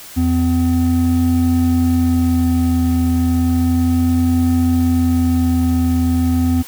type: tone pair together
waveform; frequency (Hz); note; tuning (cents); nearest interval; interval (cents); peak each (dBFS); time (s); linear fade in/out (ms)
triangle; 84.72 / 254.5; E2 / C4; +48 / -48; octave + perfect fifth; 1904; -14 / -12; 0.16-6.63; 20
effects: white hiss -36 dBFS RMS until 6.67 s